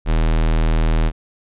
square tone, 40 Hz, D#1, 49 cents sharp, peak -14 dBFS, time 0.05-1.12 s, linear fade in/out 50 ms, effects resampled to 8000 Hz

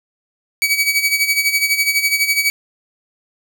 sawtooth tone with tremolo, 2274 Hz, C#7, 44 cents sharp, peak -8 dBFS, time 0.62-2.5 s, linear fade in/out 0 ms, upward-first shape sine, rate 12 Hz, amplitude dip 70%, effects none

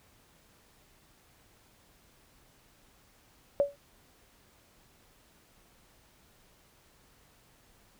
sine tone with exponential decay, 568 Hz, C#5, 42 cents sharp, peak -18 dBFS, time 3.6-3.76 s, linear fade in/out 0 ms, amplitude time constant 33 ms, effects pink hiss -63 dBFS RMS until 7.99 s

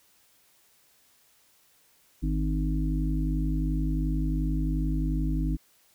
harmonic tone, 51.4 Hz, G#1, 17 cents flat, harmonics 1 / 3 / 5 / 6, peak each -26 / -31 / -33 / -34 dBFS, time 2.22-5.57 s, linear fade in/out 20 ms, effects white hiss -63 dBFS RMS until 5.94 s

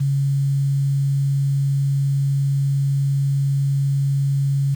sine tone with quantisation, 138.59 Hz, C#3, in tune, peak -16 dBFS, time 0-4.75 s, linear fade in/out 10 ms, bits 7, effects none

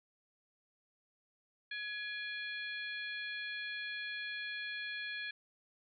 harmonic tone with a mistuned harmonic, 840 Hz, G#5, 19 cents sharp, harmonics 2 / 3 / 4 / 5, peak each -41 / -45 / -47 / -49 dBFS, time 1.71-5.31 s, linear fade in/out 5 ms, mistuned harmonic 3, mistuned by -74 cents, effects none

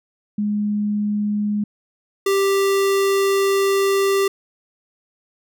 sine / square tone pair in turn, 208.1 / 392.8 Hz, G#3 / G4, +4 / +4 cents, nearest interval major seventh, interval 1100 cents, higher second, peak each -18 / -16 dBFS, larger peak second, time 0.38-1.64 / 2.26-4.28 s, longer second, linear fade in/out 5 ms, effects none

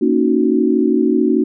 sine chord, D# minor seventh, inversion second, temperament equal with one note detuned, 233.1 / 278 / 311.1 / 370 Hz, A#3 / C#4 / D#4 / F#4, 0 / +5 / 0 / 0 cents, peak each -17 dBFS, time 0.01-1.44 s, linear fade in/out 10 ms, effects none

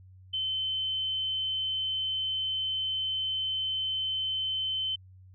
sine tone, 3070 Hz, G7, 37 cents flat, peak -28 dBFS, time 0.33-4.96 s, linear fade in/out 10 ms, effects added 93 Hz sine -50 dBFS peak until 5.34 s

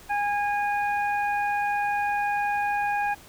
harmonic tone, 820 Hz, G#5, 22 cents flat, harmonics 1 / 2 / 3, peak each -24 / -30 / -34 dBFS, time 0.09-3.15 s, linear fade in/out 20 ms, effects pink hiss -49 dBFS RMS until 3.28 s

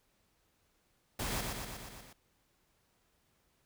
pink noise with echo, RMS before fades -37 dBFS, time 1.19-1.41 s, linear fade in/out 5 ms, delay 120 ms, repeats 6, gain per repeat -3 dB, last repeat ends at 2.13 s, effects pink hiss -74 dBFS RMS until 3.65 s

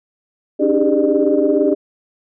sine tone cluster, 280.9 / 307.3 / 391.7 / 409.2 / 600 Hz, C#4 / D#4 / G4 / G#4 / D5, +23 / -21 / -1 / -26 / +37 cents, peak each -18 dBFS, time 0.59-1.75 s, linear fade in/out 20 ms, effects tanh soft clip ceiling -1 dBFS

